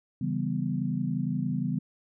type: chord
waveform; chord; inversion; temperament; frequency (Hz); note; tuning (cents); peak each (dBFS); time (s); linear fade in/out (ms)
sine; C# half-diminished seventh; none; equal; 138.59 / 164.81 / 196 / 246.9; C#3 / E3 / G3 / B3; 0 / 0 / 0 / 0; -32; 0.21-1.79; 5
effects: none